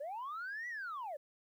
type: linear two-way sweep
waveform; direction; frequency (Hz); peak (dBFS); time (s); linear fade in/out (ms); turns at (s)
sine; up then down; 538 to 1976 to 538; -38; 0-1.17; 10; 0.68
effects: tanh soft clip ceiling -37 dBFS + 12-bit